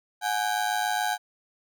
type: ring-modulated tone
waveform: 30% pulse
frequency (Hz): 784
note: G5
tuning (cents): 0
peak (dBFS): -19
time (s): 0.21-1.18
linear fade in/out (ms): 50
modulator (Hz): 53.5
effects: none